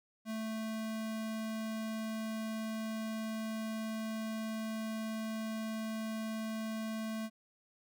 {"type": "tone", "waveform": "square", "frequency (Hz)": 220.4, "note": "A3", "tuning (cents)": 3, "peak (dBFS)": -37, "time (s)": [0.25, 7.3], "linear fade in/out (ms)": 50, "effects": []}